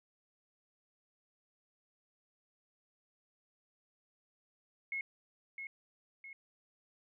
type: tone with echo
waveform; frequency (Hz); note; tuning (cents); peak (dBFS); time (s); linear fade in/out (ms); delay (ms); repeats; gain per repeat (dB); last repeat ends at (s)
sine; 2172; C#7; -36; -35; 4.92-5.01; 2; 660; 2; -6; 6.33
effects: none